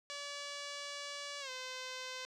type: tone with pitch glide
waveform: 5% pulse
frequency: 573 to 513.4 Hz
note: D5 to C5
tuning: -43 to -33 cents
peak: -30 dBFS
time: 0.1-2.25 s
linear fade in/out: 0 ms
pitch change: -190 cents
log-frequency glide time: 1.4-1.5 s
effects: low-pass 7000 Hz 12 dB/octave